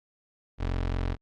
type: tone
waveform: 25% pulse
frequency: 44.36 Hz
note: F1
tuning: 28 cents sharp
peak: -23 dBFS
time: 0.58-1.17 s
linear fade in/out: 50 ms
effects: low-pass 4000 Hz 12 dB/octave + Opus 48 kbps

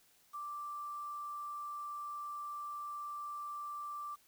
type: tone with quantisation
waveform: sine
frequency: 1174.7 Hz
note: D6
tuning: in tune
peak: -40 dBFS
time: 0.33-4.16 s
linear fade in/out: 20 ms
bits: 10
effects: white hiss -68 dBFS RMS until 4.27 s

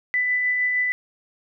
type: tone with tremolo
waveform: sine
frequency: 1992 Hz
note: B6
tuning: 14 cents sharp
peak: -18 dBFS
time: 0.14-0.92 s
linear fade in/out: 0 ms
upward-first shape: sine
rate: 6.5 Hz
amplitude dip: 25%
effects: none

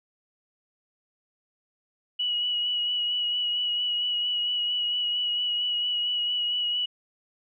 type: tone with vibrato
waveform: sine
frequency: 2926 Hz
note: F#7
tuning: 20 cents flat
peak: -24 dBFS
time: 2.19-6.86 s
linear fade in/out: 10 ms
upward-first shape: sine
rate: 4.4 Hz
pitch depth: 20 cents each way
effects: none

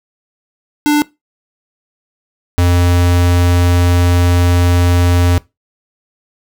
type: tone pair in turn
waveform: square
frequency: 296 / 88 Hz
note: D4 / F2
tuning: +14 / +14 cents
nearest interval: octave + major sixth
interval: 2100 cents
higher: first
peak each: -9 dBFS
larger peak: neither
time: 0.86-1.02 / 2.58-5.38 s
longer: second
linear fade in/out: 0 ms
effects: noise-tail reverb RT60 0.2 s tail -20 dB re dry

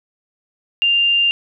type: tone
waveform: sine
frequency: 2794 Hz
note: F7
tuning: in tune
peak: -12 dBFS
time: 0.82-1.31 s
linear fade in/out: 0 ms
effects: none

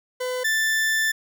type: tone pair in turn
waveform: 40% pulse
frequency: 504 / 1765.7 Hz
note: B4 / A6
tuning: +35 / +6 cents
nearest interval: octave + minor seventh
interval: 2171 cents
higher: second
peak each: -24 / -19 dBFS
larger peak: second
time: 0.2-0.44 / 0.44-1.12 s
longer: second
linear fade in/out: 10 ms
effects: none

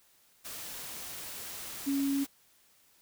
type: tone in noise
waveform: sine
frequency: 277.2 Hz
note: C#4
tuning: in tune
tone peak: -27 dBFS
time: 1.86-2.25 s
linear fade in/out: 20 ms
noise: white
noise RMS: -42 dBFS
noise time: 0.44-2.27 s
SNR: +12 dB
effects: white hiss -65 dBFS RMS until 3.01 s

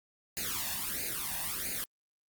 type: noise with flanger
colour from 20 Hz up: white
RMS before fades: -35 dBFS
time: 0.37-1.84 s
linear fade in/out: 0 ms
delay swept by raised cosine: 0.44 to 1.15 ms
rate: 1.5 Hz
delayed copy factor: +0.9
effects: Opus 48 kbps

